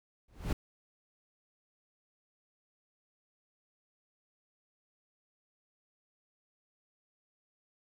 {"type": "noise with exponential growth", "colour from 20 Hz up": "brown", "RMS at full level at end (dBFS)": -27, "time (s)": [0.28, 0.53], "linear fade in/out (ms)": 5, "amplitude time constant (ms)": 53, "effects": []}